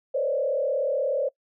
sine tone with frequency modulation, 554.4 Hz, C#5, in tune, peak -22 dBFS, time 0.14-1.29 s, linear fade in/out 10 ms, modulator 36.6 Hz, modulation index 1.4, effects noise-tail reverb RT60 0.1 s tail -23 dB re dry

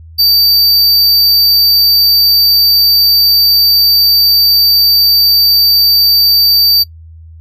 square tone, 4632 Hz, D8, 25 cents flat, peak -6 dBFS, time 0.18-6.84 s, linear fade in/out 20 ms, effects noise-tail reverb RT60 0.1 s tail -24 dB re dry + added 81 Hz sine -31 dBFS peak until 7.4 s

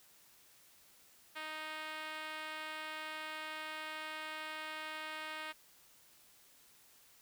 5% pulse tone with band-pass filter, 311.1 Hz, D#4, in tune, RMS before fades -44 dBFS, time 1.35-5.53 s, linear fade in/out 20 ms, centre 1500 Hz, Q 0.6, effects white hiss -64 dBFS RMS until 7.21 s

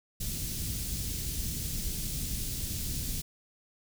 pink band-stop noise, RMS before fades -34 dBFS, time 0.2-3.22 s, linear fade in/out 10 ms, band 180 to 5000 Hz, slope 12 dB/octave, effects none

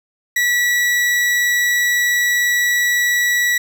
40% pulse tone, 1943 Hz, B6, 29 cents flat, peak -13 dBFS, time 0.36-3.58 s, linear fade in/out 5 ms, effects 8-bit

